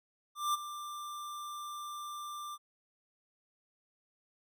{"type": "tone with ADSR envelope", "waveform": "square", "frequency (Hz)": 1185, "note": "D6", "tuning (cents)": 15, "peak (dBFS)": -28, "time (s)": [0.35, 2.58], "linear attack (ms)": 190, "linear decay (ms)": 19, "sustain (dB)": -13, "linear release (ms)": 43, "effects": []}